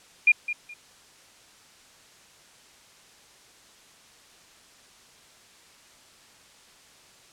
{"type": "tone with echo", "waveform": "sine", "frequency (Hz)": 2415, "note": "D7", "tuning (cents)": 48, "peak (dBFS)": -13, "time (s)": [0.27, 0.32], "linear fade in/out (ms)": 5, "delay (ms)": 210, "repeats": 2, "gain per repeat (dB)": -13, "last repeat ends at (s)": 0.74, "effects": ["white hiss -54 dBFS RMS until 7.32 s", "low-pass 8000 Hz 12 dB/octave"]}